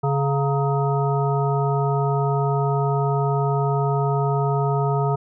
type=harmonic tone with a mistuned harmonic; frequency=140 Hz; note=C#3; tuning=18 cents sharp; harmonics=1 / 3 / 5 / 7 / 9; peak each=-20 / -25 / -27 / -28 / -30 dBFS; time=0.03-5.16 s; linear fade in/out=10 ms; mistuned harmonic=7; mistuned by=-92 cents; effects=none